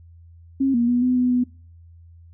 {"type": "tone with pitch steps", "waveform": "sine", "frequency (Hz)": [270.2, 237, 243.9, 251.8, 249.1, 247.6], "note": ["C#4", "A#3", "B3", "B3", "B3", "B3"], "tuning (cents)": [-44, 29, -21, 34, 15, 5], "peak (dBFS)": -16, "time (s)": [0.6, 1.44], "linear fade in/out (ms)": 10, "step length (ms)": 140, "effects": ["noise-tail reverb RT60 0.4 s tail -23 dB re dry", "added 84 Hz sine -44 dBFS peak until 2.33 s"]}